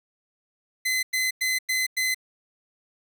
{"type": "tone bursts", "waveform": "sawtooth", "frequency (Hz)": 2039, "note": "C7", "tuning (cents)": -45, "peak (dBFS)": -19, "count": 5, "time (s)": [0.85, 2.146], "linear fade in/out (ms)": 10, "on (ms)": 180, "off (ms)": 99, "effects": []}